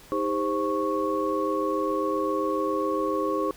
sine tone cluster, 315.1 / 402.5 / 523 / 1105 Hz, D#4 / G4 / C5 / C#6, +22 / +46 / -1 / -6 cents, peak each -29 dBFS, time 0.12-3.51 s, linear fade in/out 0 ms, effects pink hiss -50 dBFS RMS until 3.56 s

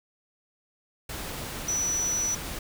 sine tone in noise, 5920 Hz, F#8, in tune, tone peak -25 dBFS, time 1.68-2.35 s, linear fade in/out 5 ms, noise pink, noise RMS -36 dBFS, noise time 1.09-2.59 s, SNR +8 dB, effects none

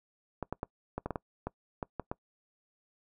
clicks, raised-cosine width 1 ms, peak -20 dBFS, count 11, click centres 0.427 / 0.526 / 0.631 / 0.98 / 1.06 / 1.107 / 1.158 / 1.47 / 1.828 / 1.997 / 2.115 s, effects noise-tail reverb RT60 0.1 s tail -23 dB re dry

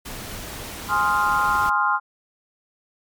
pink noise, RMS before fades -34 dBFS, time 0.05-1.7 s, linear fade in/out 10 ms
sine chord, F minor seventh, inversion first, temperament equal, 830.6 / 1046.5 / 1244.5 / 1396.9 Hz, Ab5 / C6 / Eb6 / F6, 0 / 0 / 0 / 0 cents, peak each -24 / -21 / -25 / -22 dBFS, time 0.88-2 s, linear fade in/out 50 ms
effects MP3 96 kbps

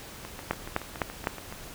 two click trains, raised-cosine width 0.5 ms, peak -10 / -23 dBFS, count 4 / 10, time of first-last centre 0.51-1.271 / 0.25-1.525 s, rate 3.94 / 7.06 Hz, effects pink hiss -44 dBFS RMS until 1.74 s

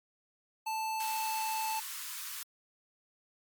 square tone, 880 Hz, A5, in tune, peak -33 dBFS, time 0.66-1.8 s, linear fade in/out 10 ms
white high-pass noise, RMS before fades -41 dBFS, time 1-2.43 s, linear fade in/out 2 ms, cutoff 950 Hz, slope 96 dB/octave
effects MP3 96 kbps

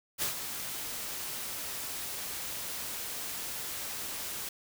white noise with ADSR envelope, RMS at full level -30 dBFS, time 0.18-4.49 s, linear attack 42 ms, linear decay 110 ms, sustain -8 dB, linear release 4 ms, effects none

